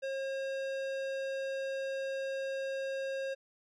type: tone with tanh clipping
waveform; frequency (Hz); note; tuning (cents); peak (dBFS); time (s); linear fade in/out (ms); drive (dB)
sine; 539; C#5; -49; -36; 0.02-3.35; 20; 17
effects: none